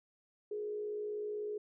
sine tone with frequency modulation, 420.1 Hz, G#4, 20 cents sharp, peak -36 dBFS, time 0.51-1.58 s, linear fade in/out 5 ms, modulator 56 Hz, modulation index 0.38, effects none

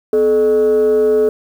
sine tone with frequency modulation, 430 Hz, A4, 40 cents flat, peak -8 dBFS, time 0.13-1.29 s, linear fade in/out 2 ms, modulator 179 Hz, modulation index 0.42, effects tanh soft clip ceiling -7 dBFS + 7-bit

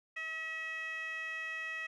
15% pulse tone with band-pass filter, 642 Hz, E5, 46 cents flat, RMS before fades -40 dBFS, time 0.16-1.87 s, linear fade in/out 10 ms, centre 2200 Hz, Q 8.4, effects none

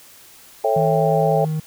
sine chord, A dominant seventh, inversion none, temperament just, 440 / 550 / 660 / 792 Hz, A4 / C#5 / E5 / G5, 0 / -14 / +2 / +18 cents, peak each -21 dBFS, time 0.64-1.45 s, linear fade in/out 5 ms
triangle tone with pitch glide, 158.9 to 155.9 Hz, D#3 to D#3, +37 to +4 cents, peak -18 dBFS, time 0.76-1.6 s, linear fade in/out 5 ms, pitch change -33 cents, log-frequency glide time 1.24-1.48 s
effects white hiss -46 dBFS RMS until 1.66 s

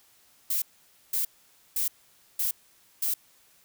violet noise bursts, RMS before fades -27 dBFS, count 5, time 0.5-3.14 s, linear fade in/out 5 ms, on 120 ms, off 510 ms, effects white hiss -61 dBFS RMS until 3.64 s

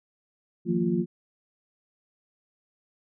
sine tone cluster, 161.3 / 178.8 / 230.4 / 350.1 Hz, E3 / F3 / A#3 / F4, -37 / +41 / -20 / +4 cents, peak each -32 / -26 / -28 / -28 dBFS, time 0.65-1.06 s, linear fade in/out 50 ms, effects none

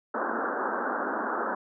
white band-pass noise, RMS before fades -30 dBFS, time 0.14-1.55 s, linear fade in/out 5 ms, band 210 to 1600 Hz, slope 96 dB/octave, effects none

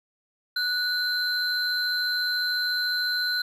triangle tone pair together, 1475 / 4093 Hz, F#6 / C8, -6 / -39 cents, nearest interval octave + tritone, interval 1767 cents, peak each -25 dBFS, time 0.56-3.42 s, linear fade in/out 5 ms, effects none

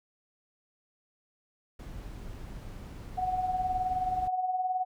brown noise, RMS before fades -42 dBFS, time 1.79-4.28 s, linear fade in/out 5 ms
sine tone with tremolo, 740 Hz, F#5, in tune, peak -25 dBFS, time 3.17-4.85 s, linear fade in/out 20 ms, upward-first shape sine, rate 19 Hz, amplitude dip 55%
effects none

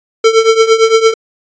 square tone with tremolo, 447.7 Hz, A4, 30 cents sharp, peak -3 dBFS, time 0.24-1.14 s, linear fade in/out 5 ms, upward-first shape triangle, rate 8.8 Hz, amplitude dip 85%, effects resampled to 16000 Hz

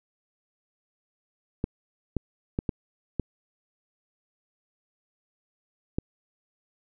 clicks, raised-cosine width 3 ms, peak -13 dBFS, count 6, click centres 1.641 / 2.167 / 2.589 / 2.692 / 3.197 / 5.985 s, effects none

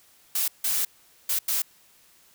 blue noise bursts at uneven times, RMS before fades -25 dBFS, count 4, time 0.35-0.48 / 0.64-0.85 / 1.29-1.39 / 1.48-1.62 s, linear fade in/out 5 ms, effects white hiss -58 dBFS RMS until 2.34 s

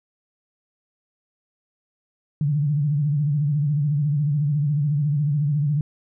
sine tone with vibrato, 146.5 Hz, D3, 4 cents flat, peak -18 dBFS, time 2.41-5.81 s, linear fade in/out 2 ms, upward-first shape sine, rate 14 Hz, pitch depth 96 cents each way, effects none

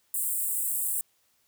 pink high-pass noise, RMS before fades -29 dBFS, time 0.14-1.01 s, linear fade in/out 2 ms, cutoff 7800 Hz, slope 96 dB/octave, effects white hiss -69 dBFS RMS until 1.47 s

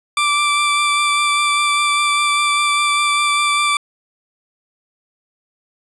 20% pulse tone with vibrato, 1171 Hz, D6, 5 cents flat, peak -9 dBFS, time 0.17-3.77 s, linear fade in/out 2 ms, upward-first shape sine, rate 5 Hz, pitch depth 11 cents each way, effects resampled to 24000 Hz + 8-bit

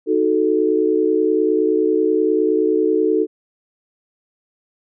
sine chord, D# diminished, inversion none, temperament equal, 311.1 / 370 / 440 Hz, D#4 / F#4 / A4, 0 / 0 / 0 cents, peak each -19 / -19 / -17 dBFS, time 0.06-3.27 s, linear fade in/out 50 ms, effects none

